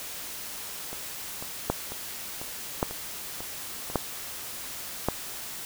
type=two click trains; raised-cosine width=1 ms; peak=-23 / -9 dBFS; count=7 / 4; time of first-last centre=0.93-3.9 / 1.7-5.086 s; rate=2.02 / 0.886 Hz; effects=white hiss -38 dBFS RMS until 5.65 s